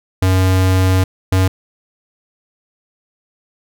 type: tone pair in turn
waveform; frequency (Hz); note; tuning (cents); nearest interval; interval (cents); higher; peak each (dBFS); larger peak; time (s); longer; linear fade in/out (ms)
square; 93.5 / 93.86; F#2 / F#2; +19 / +25; unison; 6; second; -11; neither; 0.22-1.04 / 1.32-1.48; first; 5
effects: none